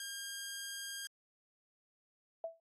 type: tone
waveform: 10% pulse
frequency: 1611 Hz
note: G6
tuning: 47 cents sharp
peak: -33 dBFS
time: 0-1.07 s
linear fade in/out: 2 ms
type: tone with exponential decay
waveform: sine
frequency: 659.3 Hz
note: E5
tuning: in tune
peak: -34 dBFS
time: 2.44-2.6 s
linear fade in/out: 2 ms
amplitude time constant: 34 ms
effects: AAC 64 kbps